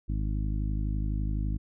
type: harmonic tone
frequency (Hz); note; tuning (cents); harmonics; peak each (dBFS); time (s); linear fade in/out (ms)
51.91; G#1; 0; 1 / 2 / 3 / 4 / 5 / 6; -28 / -34 / -38 / -40 / -42 / -44; 0.08-1.58; 20
effects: none